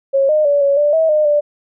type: tone with pitch steps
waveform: sine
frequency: 546 / 612 / 574 / 560 / 588 / 644 / 609 / 589 Hz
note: C#5 / D#5 / D5 / C#5 / D5 / E5 / D#5 / D5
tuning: -26 / -29 / -40 / +18 / +2 / -41 / -37 / +5 cents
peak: -10 dBFS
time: 0.13-1.41 s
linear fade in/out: 20 ms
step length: 160 ms
effects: none